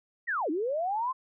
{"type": "linear two-way sweep", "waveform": "sine", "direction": "down then up", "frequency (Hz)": [1962, 287.7, 1063], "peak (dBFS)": -27, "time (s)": [0.27, 1.13], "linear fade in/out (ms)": 20, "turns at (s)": 0.5, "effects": []}